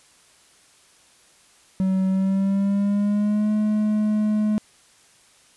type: tone with pitch glide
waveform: triangle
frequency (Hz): 189.3 to 212.5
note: F#3 to G#3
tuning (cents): +40 to +40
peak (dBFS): -16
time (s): 1.8-4.58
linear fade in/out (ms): 0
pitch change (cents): +200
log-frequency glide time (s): 2.08-3.51
effects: white hiss -55 dBFS RMS until 5.56 s + resampled to 24000 Hz

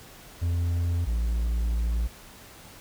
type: tone pair in turn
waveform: triangle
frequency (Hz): 86 / 57.15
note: F2 / A#1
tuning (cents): -26 / -34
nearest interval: perfect fifth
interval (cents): 708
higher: first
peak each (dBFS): -21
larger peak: neither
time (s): 0.41-1.06 / 1.06-2.08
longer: second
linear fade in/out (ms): 20
effects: pink hiss -48 dBFS RMS until 2.8 s

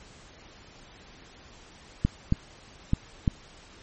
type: clicks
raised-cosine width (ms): 5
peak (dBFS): -9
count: 4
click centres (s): 2.05 / 2.324 / 2.934 / 3.278
effects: pink hiss -51 dBFS RMS until 3.82 s + MP3 32 kbps

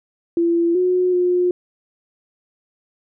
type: tone with pitch steps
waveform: sine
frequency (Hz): 339.1 / 363.8 / 358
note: E4 / F#4 / F4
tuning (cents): +49 / -29 / +43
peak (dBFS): -14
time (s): 0.37-1.51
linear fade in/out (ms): 2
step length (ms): 380
effects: none

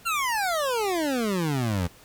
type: exponential sweep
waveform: 25% pulse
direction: down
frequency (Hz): 1414 to 82.41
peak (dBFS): -20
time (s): 0.05-1.88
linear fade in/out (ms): 20
effects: pink hiss -52 dBFS RMS until 2.04 s

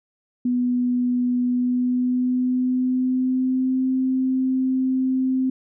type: tone with pitch glide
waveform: sine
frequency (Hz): 246.9 to 260.1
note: B3 to C4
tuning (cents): 0 to -10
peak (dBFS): -18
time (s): 0.45-5.5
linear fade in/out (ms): 5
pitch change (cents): +90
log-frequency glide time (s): 1.46-3.88
effects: none

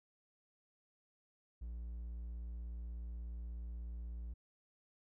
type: tone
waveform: triangle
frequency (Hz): 58.27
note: A#1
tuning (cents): 0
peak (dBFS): -40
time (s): 1.61-4.34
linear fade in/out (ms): 10
effects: none

